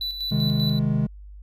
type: tone with tremolo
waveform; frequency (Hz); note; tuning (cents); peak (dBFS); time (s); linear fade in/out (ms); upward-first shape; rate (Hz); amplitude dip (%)
triangle; 3972; B7; +9; -24; 0.01-0.79; 2; square; 5.1; 50
type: chord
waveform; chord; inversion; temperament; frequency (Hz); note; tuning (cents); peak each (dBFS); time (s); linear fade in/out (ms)
triangle; Ab major; first; equal; 130.81 / 155.56 / 207.7; C3 / Eb3 / Ab3; 0 / 0 / 0; -22; 0.31-1.07; 10
effects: added 50 Hz sine -39 dBFS peak until 1.42 s